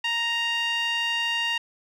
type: tone with band-pass filter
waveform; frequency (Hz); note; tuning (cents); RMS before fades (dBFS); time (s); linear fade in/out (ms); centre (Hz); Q
sawtooth; 932.3; A#5; 0; -26; 0.04-1.58; 5; 2600; 3.1
effects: none